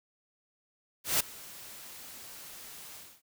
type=noise with ADSR envelope; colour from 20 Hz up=white; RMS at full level=-25 dBFS; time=1.04-3.22 s; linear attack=160 ms; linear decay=9 ms; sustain=-22 dB; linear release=260 ms; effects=none